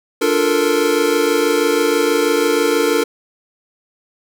square chord, Bb major seventh, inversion first, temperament equal, 293.7 / 349.2 / 440 / 466.2 Hz, D4 / F4 / A4 / Bb4, 0 / 0 / 0 / 0 cents, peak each -21 / -22 / -19 / -18 dBFS, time 0.21-3.04 s, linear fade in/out 10 ms, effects none

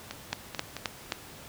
two click trains, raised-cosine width 0.2 ms, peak -18 / -11 dBFS, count 4 / 4, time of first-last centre 0.11-0.766 / 0.33-1.122 s, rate 4.57 / 3.79 Hz, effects pink hiss -47 dBFS RMS until 1.48 s + high-pass 60 Hz 12 dB/octave

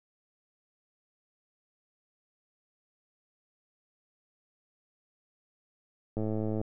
click train, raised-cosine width 2 ms, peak -20 dBFS, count 49, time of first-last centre 6.17-6.614 s, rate 108 Hz, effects none

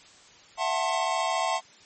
square chord, F# half-diminished seventh, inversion third, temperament just, 666 / 740 / 888 / 1065.6 Hz, E5 / F#5 / A5 / C6, +18 / 0 / +16 / +31 cents, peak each -31 dBFS, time 0.57-1.61 s, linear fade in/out 50 ms, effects white hiss -53 dBFS RMS until 1.85 s + MP3 32 kbps

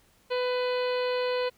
harmonic tone with a mistuned harmonic, 498.7 Hz, B4, 17 cents sharp, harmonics 1 / 2 / 3 / 4 / 5 / 6 / 7 / 8 / 9, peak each -26 / -35 / -40 / -42 / -40 / -42 / -47 / -42 / -48 dBFS, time 0.3-1.5 s, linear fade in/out 20 ms, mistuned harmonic 8, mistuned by +56 cents, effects pink hiss -63 dBFS RMS until 1.57 s

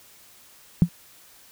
sine tone with exponential decay, 172.2 Hz, F3, 24 cents flat, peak -7 dBFS, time 0.82-0.89 s, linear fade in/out 0 ms, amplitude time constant 15 ms, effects white hiss -52 dBFS RMS until 1.51 s

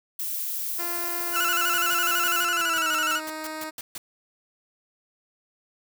violet noise, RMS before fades -30 dBFS, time 0.19-2.43 s, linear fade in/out 5 ms
10% pulse tone with pitch glide, 346.5 to 312.3 Hz, F4 to D#4, -14 to +7 cents, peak -24 dBFS, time 0.78-3.71 s, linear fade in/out 20 ms, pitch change -179 cents, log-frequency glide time 2.53-2.93 s
30% pulse tone with vibrato, 1396.9 Hz, F6, in tune, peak -20 dBFS, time 1.32-3.21 s, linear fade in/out 50 ms, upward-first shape square, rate 12 Hz, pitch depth 73 cents each way
white noise bursts, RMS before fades -36 dBFS, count 14, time 1.74-3.98 s, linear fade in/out 2 ms, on 30 ms, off 140 ms
effects none

